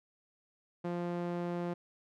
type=tone with band-pass filter; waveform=sawtooth; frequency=174.2 Hz; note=F3; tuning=4 cents flat; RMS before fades=-36 dBFS; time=0.84-1.74 s; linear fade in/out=10 ms; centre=430 Hz; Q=0.66; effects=none